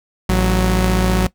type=tone pair together; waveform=sawtooth; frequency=55.05 / 185 Hz; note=A1 / F#3; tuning=+2 / 0 cents; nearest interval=octave + major sixth; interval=2098 cents; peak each=-12 dBFS; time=0.29-1.27 s; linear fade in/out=5 ms; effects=noise-tail reverb RT60 0.1 s tail -18 dB re dry